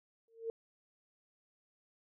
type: tone with exponential growth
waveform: sine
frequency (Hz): 454.8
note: A#4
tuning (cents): -43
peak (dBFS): -32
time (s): 0.28-0.5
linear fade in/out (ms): 1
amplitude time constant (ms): 46
effects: none